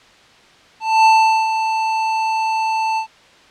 square tone with ADSR envelope, 885 Hz, A5, 10 cents sharp, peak -8 dBFS, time 0.8-3.07 s, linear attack 250 ms, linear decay 420 ms, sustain -9 dB, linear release 92 ms, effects white hiss -47 dBFS RMS until 3.5 s + low-pass 4000 Hz 12 dB/octave

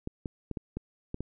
clicks, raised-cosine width 3 ms, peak -21 dBFS, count 7, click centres 0.074 / 0.258 / 0.513 / 0.572 / 0.77 / 1.144 / 1.206 s, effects none

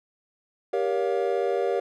triangle chord, G half-diminished seventh, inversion none, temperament just, 392 / 470.4 / 564.5 / 705.6 Hz, G4 / Bb4 / Db5 / F5, 0 / +16 / +31 / +18 cents, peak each -25 / -25 / -27 / -29 dBFS, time 0.73-1.8 s, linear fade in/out 5 ms, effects none

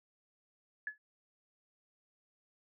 sine tone with exponential decay, 1707 Hz, G#6, 47 cents sharp, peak -32 dBFS, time 0.87-0.98 s, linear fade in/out 2 ms, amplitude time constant 22 ms, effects none

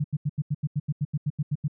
sine tone bursts, 147.3 Hz, D3, 6 cents sharp, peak -22 dBFS, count 14, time 0-1.681 s, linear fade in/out 10 ms, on 43 ms, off 83 ms, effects none

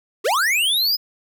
square linear sweep, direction up, 339.1 to 5120 Hz, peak -17 dBFS, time 0.24-0.97 s, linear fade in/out 20 ms, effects none

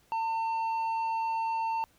sine tone with tanh clipping, 902 Hz, A5, 43 cents sharp, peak -29 dBFS, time 0.12-1.84 s, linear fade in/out 0 ms, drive 6 dB, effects pink hiss -65 dBFS RMS until 1.98 s

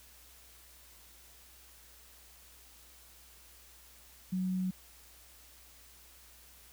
sine tone, 185.4 Hz, F#3, 4 cents sharp, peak -30 dBFS, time 4.32-4.71 s, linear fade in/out 10 ms, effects added 60 Hz sine -62 dBFS peak until 6.72 s + white hiss -58 dBFS RMS until 6.72 s

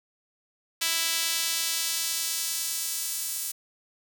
sawtooth tone with high-pass filter sweep, 329.6 Hz, E4, in tune, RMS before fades -29 dBFS, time 0.81-3.52 s, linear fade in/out 10 ms, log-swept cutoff 3000 to 8400 Hz, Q 0.79, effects none

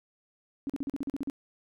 sine tone bursts, 277.2 Hz, C#4, in tune, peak -29 dBFS, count 10, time 0.67-1.299 s, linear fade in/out 0 ms, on 26 ms, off 41 ms, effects none

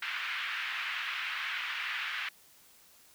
white band-pass noise, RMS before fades -36 dBFS, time 0.02-2.29 s, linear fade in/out 5 ms, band 1300 to 2800 Hz, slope 24 dB/octave, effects white hiss -60 dBFS RMS until 3.14 s

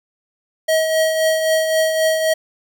square tone with tremolo, 637 Hz, D#5, 41 cents sharp, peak -13 dBFS, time 0.68-2.34 s, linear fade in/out 10 ms, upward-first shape triangle, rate 3.8 Hz, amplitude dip 50%, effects 9-bit

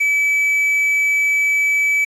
triangle tone with quantisation, 2297 Hz, D7, 39 cents flat, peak -12 dBFS, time 0-2.05 s, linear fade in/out 10 ms, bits 7, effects resampled to 32000 Hz

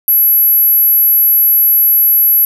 sine tone, 11660 Hz, F#9, 26 cents flat, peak -6 dBFS, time 0.08-2.45 s, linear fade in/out 2 ms, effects none

